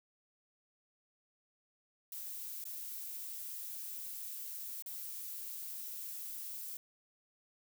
violet noise with dropouts, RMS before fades -44 dBFS, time 2.12-6.77 s, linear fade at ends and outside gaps 2 ms, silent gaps 2.641-2.653 / 4.823-4.86 s, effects none

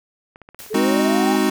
clicks, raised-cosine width 0.5 ms, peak -27 dBFS, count 9, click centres 0.359 / 0.417 / 0.489 / 0.546 / 0.603 / 0.663 / 0.732 / 0.805 / 0.844 s
white noise with exponential decay, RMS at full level -35 dBFS, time 0.59-1.1 s, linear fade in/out 1 ms, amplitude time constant 110 ms
sine linear sweep, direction up, 417.4 to 830.6 Hz, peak -23 dBFS, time 0.7-1.37 s, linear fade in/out 20 ms
square chord, Ab dominant seventh, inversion none, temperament equal, 207.7 / 261.6 / 311.1 / 370 Hz, Ab3 / C4 / Eb4 / Gb4, 0 / 0 / 0 / 0 cents, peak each -22 dBFS, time 0.74-1.5 s, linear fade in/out 5 ms
effects none

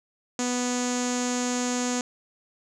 sawtooth tone with low-pass filter, 246.9 Hz, B3, in tune, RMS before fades -27 dBFS, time 0.39-2.01 s, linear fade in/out 2 ms, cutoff 6900 Hz, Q 6.8, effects none

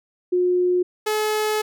sine / sawtooth tone pair in turn, 359.9 / 428 Hz, F#4 / A4, -48 / -48 cents, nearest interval minor third, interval 300 cents, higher second, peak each -16 dBFS, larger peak neither, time 0.32-0.83 / 1.06-1.62 s, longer second, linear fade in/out 10 ms, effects none

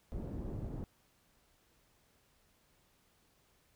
pink low-pass noise, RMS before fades -41 dBFS, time 0.12-0.84 s, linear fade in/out 0 ms, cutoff 360 Hz, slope 12 dB/octave, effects pink hiss -71 dBFS RMS until 3.75 s

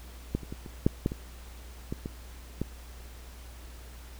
clicks, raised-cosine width 3 ms, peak -14 / -29 / -24 / -28 / -8 / -12 / -22 / -19 / -21 / -16 dBFS, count 10, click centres 0.35 / 0.433 / 0.525 / 0.662 / 0.865 / 1.061 / 1.119 / 1.925 / 2.059 / 2.616 s, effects added 60 Hz sine -44 dBFS peak until 4.19 s + pink hiss -52 dBFS RMS until 4.19 s

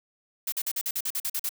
blue noise bursts, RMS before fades -29 dBFS, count 11, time 0.47-1.492 s, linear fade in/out 5 ms, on 52 ms, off 45 ms, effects none

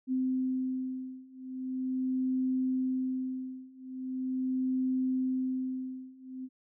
sine beating tone pair, 258.3 / 258.71 Hz, C4 / C4, -22 / -19 cents, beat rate 0.41 Hz, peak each -33 / -32 dBFS, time 0.07-6.49 s, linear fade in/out 50 ms, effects none

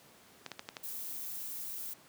clicks, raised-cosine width 0.2 ms, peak -23 dBFS, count 5, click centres 0.463 / 0.517 / 0.594 / 0.689 / 0.768 s
violet noise, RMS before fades -41 dBFS, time 0.83-1.94 s, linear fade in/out 10 ms
effects pink hiss -59 dBFS RMS until 2.08 s + high-pass 150 Hz 12 dB/octave

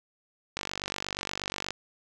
click train, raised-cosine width 0.2 ms, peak -14 dBFS, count 56, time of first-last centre 0.57-1.706 s, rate 48.4 Hz, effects none

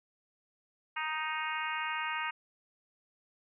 harmonic tone, 311.6 Hz, D#4, 3 cents sharp, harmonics 3 / 4 / 5 / 6 / 7 / 8 / 9, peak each -38 / -39 / -40 / -41 / -41 / -42 / -43 dBFS, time 0.96-2.31 s, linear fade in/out 10 ms, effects none

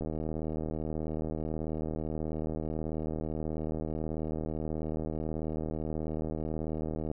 click train, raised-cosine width 2 ms, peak -22 dBFS, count 558, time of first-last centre 0.01-7.115 s, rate 78.4 Hz, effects none

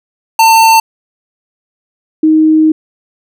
square / sine tone pair in turn, 898 / 313.3 Hz, A5 / D#4, +35 / +12 cents, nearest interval octave + tritone, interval 1823 cents, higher first, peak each -4 dBFS, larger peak neither, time 0.39-0.8 / 2.23-2.72 s, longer second, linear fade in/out 5 ms, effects none

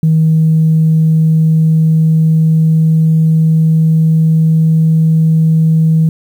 sine tone with pitch glide, 159.2 to 160.21 Hz, D#3 to E3, +40 to -49 cents, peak -5 dBFS, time 0.03-6.09 s, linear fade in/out 2 ms, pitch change +11 cents, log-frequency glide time 1.02-4.72 s, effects tanh soft clip ceiling -2 dBFS + 7-bit

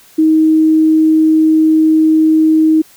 sine tone, 315.3 Hz, D#4, 23 cents sharp, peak -6 dBFS, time 0.18-2.82 s, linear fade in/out 10 ms, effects white hiss -44 dBFS RMS until 2.96 s

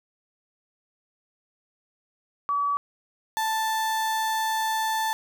sine / 35% pulse tone pair in turn, 1143 / 881.7 Hz, D6 / A5, -47 / +3 cents, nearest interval major third, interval 450 cents, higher first, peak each -22 dBFS, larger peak neither, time 2.49-2.77 / 3.37-5.13 s, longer second, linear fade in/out 0 ms, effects none

